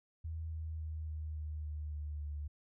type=tone with pitch steps; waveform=sine; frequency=80.5 / 79.48 / 78.48 / 77.49 / 76.51 / 75.54 / 74.59 / 73.65 Hz; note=E2 / D#2 / D#2 / D#2 / D#2 / D2 / D2 / D2; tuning=-41 / +37 / +15 / -7 / -29 / +49 / +27 / +6 cents; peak=-38 dBFS; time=0.24-2.48 s; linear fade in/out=10 ms; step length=280 ms; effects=none